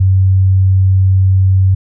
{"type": "tone", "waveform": "sine", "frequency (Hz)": 94.9, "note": "F#2", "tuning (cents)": 44, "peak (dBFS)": -6, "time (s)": [0, 1.75], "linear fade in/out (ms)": 10, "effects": []}